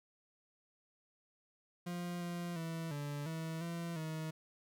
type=tone with pitch steps; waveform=40% pulse; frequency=175.2 / 173.6 / 164.1 / 145 / 161.8 / 169.3 / 158.1 Hz; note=F3 / F3 / E3 / D3 / E3 / E3 / D#3; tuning=+6 / -10 / -8 / -22 / -32 / +46 / +28 cents; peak=-38 dBFS; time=1.86-4.31 s; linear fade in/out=10 ms; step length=350 ms; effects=none